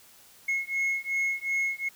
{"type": "beating tone pair", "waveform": "sine", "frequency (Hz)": [2170, 2172.7], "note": ["C#7", "C#7"], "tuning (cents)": [-37, -35], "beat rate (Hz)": 2.7, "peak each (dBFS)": [-27, -27], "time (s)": [0.48, 1.89], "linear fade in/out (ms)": 10, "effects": ["tanh soft clip ceiling -23 dBFS", "white hiss -55 dBFS RMS until 1.95 s"]}